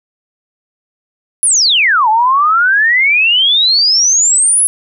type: exponential two-way sweep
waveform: sine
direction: down then up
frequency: 10780 to 848 to 10780 Hz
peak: -7 dBFS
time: 1.43-4.67 s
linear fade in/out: 0 ms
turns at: 2.09 s
effects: none